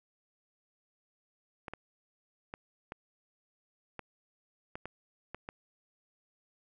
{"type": "clicks", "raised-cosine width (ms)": 0.5, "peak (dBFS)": -25, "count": 9, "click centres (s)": [1.682, 1.736, 2.539, 2.921, 3.993, 4.755, 4.856, 5.346, 5.489], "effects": []}